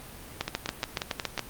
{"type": "two click trains", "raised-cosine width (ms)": 0.2, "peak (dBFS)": [-12, -10], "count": [6, 8], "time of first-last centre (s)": [[0.48, 1.378], [0.41, 1.393]], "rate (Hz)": [5.57, 7.12], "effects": ["pink hiss -45 dBFS RMS until 1.49 s", "Opus 32 kbps"]}